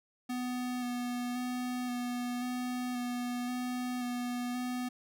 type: tone with vibrato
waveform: square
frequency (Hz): 246.9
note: B3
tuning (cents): 0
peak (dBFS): -34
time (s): 0.29-4.89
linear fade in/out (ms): 10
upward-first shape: square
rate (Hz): 0.94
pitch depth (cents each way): 14
effects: none